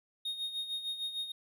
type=tone with tremolo; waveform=triangle; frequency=3714 Hz; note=A#7; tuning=7 cents flat; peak=-31 dBFS; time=0.25-1.32 s; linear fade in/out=5 ms; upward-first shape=sine; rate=6.6 Hz; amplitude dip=65%; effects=none